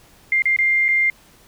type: tone with dropouts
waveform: sine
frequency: 2100 Hz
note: C7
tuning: 6 cents sharp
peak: -14 dBFS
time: 0.32-1.1 s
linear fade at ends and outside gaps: 2 ms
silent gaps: 0.421-0.455 / 0.564-0.587 / 0.883-0.887 s
effects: pink hiss -51 dBFS RMS until 1.47 s